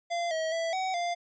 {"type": "tone with pitch steps", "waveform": "square", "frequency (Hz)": [688, 640, 661, 754, 696], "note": ["F5", "D#5", "E5", "F#5", "F5"], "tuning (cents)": [-26, 49, 5, 32, -6], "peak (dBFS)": -29, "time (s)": [0.1, 1.15], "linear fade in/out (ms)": 20, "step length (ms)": 210, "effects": ["resampled to 16000 Hz"]}